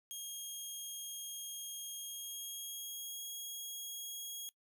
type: tone with pitch glide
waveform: 10% pulse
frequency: 3248 to 3293 Hz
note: G#7 to G#7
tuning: -39 to -15 cents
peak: -35 dBFS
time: 0.11-4.49 s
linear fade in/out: 0 ms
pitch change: +24 cents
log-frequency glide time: 1.97-3.24 s
effects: noise-tail reverb RT60 0.1 s tail -20 dB re dry